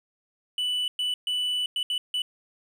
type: tone bursts at uneven times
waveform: triangle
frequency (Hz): 2974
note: F#7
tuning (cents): +8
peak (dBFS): -23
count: 6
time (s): 0.58-0.88 / 0.99-1.14 / 1.27-1.66 / 1.76-1.83 / 1.9-1.98 / 2.14-2.22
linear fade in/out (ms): 2
effects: 10-bit